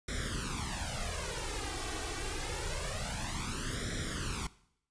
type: noise with flanger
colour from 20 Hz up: pink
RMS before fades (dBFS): -37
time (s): 0.08-4.47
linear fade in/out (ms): 5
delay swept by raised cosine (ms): 0.54 to 2.64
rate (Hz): 0.26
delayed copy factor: +0.9
effects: noise-tail reverb RT60 0.7 s tail -19 dB re dry + resampled to 22050 Hz